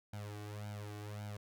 sawtooth tone with flanger, 104.2 Hz, G#2, 6 cents sharp, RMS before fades -45 dBFS, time 0.13-1.37 s, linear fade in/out 5 ms, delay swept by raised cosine 1.3 to 2.7 ms, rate 1.8 Hz, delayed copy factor +0.95, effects none

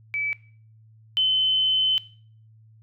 sine tone pair in turn, 2300 / 3052 Hz, D7 / G7, -37 / -47 cents, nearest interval perfect fourth, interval 490 cents, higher second, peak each -24 / -18 dBFS, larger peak second, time 0.14-0.33 / 1.17-1.98 s, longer second, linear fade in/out 0 ms, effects noise-tail reverb RT60 0.5 s tail -19 dB re dry + added 110 Hz sine -50 dBFS peak until 2.82 s

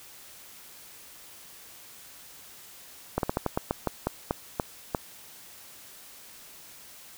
slowing click train, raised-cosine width 1 ms, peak -11 dBFS, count 12, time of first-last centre 3.18-4.948 s, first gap 52 ms, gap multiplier 1.21, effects white hiss -49 dBFS RMS until 7.17 s

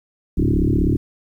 sine tone with frequency modulation, 109.9 Hz, A2, 2 cents flat, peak -14 dBFS, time 0.37-0.97 s, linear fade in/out 10 ms, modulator 35.9 Hz, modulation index 6.7, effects 9-bit

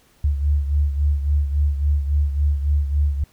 sine beating tone pair, 71.9 / 75.5 Hz, D2 / D2, -36 / +48 cents, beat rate 3.6 Hz, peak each -17 / -24 dBFS, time 0.24-3.24 s, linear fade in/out 5 ms, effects pink hiss -57 dBFS RMS until 3.32 s

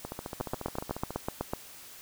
two click trains, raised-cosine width 1 ms, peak -16 / -22 dBFS, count 10 / 16, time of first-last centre 0.41-1.535 / 0.05-1.106 s, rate 8 / 14.2 Hz, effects white hiss -49 dBFS RMS until 2.01 s

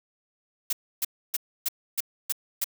blue noise bursts, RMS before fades -26 dBFS, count 7, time 0.7-2.643 s, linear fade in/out 5 ms, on 29 ms, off 290 ms, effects none

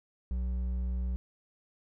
triangle tone with hard clipping, 61.74 Hz, B1, in tune, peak -31 dBFS, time 0.31-1.16 s, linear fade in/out 0 ms, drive 9 dB, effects none

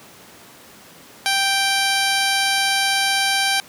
10% pulse tone with low-pass filter, 784 Hz, G5, in tune, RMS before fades -19 dBFS, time 1.26-3.6 s, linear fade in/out 0 ms, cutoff 9000 Hz, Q 2.1, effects pink hiss -44 dBFS RMS until 3.68 s + high-pass 150 Hz 12 dB/octave

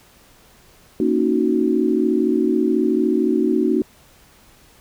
sine chord, D# minor seventh, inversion second, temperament equal, 233.1 / 277.2 / 311.1 / 370 Hz, A#3 / C#4 / D#4 / F#4, 0 / 0 / 0 / 0 cents, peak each -21 / -22 / -20 / -20 dBFS, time 1-3.82 s, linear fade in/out 2 ms, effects pink hiss -51 dBFS RMS until 4.8 s

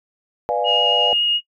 sine chord, B diminished seventh, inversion none, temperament equal with one note detuned, 493.9 / 593.8 / 698.5 / 830.6 Hz, B4 / D5 / F5 / Ab5, 0 / +19 / 0 / 0 cents, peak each -23 dBFS, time 0.49-1.13 s, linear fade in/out 0 ms
sine tone with vibrato, 2865 Hz, F7, 44 cents sharp, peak -15 dBFS, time 0.64-1.41 s, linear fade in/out 50 ms, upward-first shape triangle, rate 7.1 Hz, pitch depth 11 cents each way
effects noise-tail reverb RT60 0.1 s tail -21 dB re dry + tanh soft clip ceiling -3 dBFS

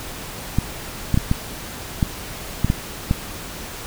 clicks, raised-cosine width 5 ms, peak -4 dBFS, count 8, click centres 0.586 / 1.143 / 1.175 / 1.314 / 2.028 / 2.646 / 2.701 / 3.111 s, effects pink hiss -33 dBFS RMS until 3.86 s

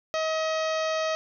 harmonic tone, 635 Hz, D#5, 35 cents sharp, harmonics 1 / 2 / 3 / 4 / 5 / 6 / 7 / 8 / 9 / 10, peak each -26 / -32 / -36 / -38 / -40 / -42 / -43 / -44 / -45 / -46 dBFS, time 0.14-1.15 s, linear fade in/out 0 ms, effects none

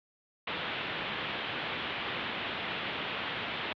white low-pass noise, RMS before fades -36 dBFS, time 0.47-3.73 s, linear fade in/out 5 ms, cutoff 3500 Hz, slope 48 dB/octave, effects high-pass 100 Hz 12 dB/octave

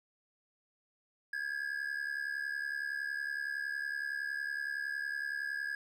triangle ring-modulated tone, 1661.2 Hz, G#6, in tune, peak -30 dBFS, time 1.33-5.75 s, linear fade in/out 0 ms, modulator 35.4 Hz, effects none

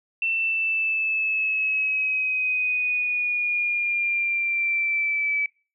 sine exponential sweep, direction down, 2687 to 2296 Hz, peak -21 dBFS, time 0.22-5.46 s, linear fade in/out 2 ms, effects noise-tail reverb RT60 0.4 s tail -26 dB re dry

